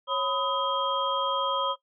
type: tone cluster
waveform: sine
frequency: 549 / 1004 / 1262 / 3219 Hz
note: C#5 / B5 / D#6 / G7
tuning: -17 / +28 / +24 / +45 cents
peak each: -30 dBFS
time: 0.07-1.76 s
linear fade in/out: 50 ms
effects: noise-tail reverb RT60 0.1 s tail -17 dB re dry